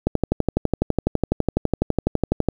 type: click train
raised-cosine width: 2 ms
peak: -4 dBFS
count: 30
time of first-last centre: 0.07-2.487 s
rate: 12 Hz
effects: 7-bit